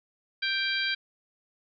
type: harmonic tone with a mistuned harmonic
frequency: 784 Hz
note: G5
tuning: in tune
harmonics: 2 / 3 / 4 / 5 / 6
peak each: -30 / -32 / -33 / -34 / -35 dBFS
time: 0.42-0.95 s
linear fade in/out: 10 ms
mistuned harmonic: 4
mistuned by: +40 cents
effects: none